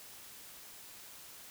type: silence
effects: white hiss -52 dBFS RMS until 1.5 s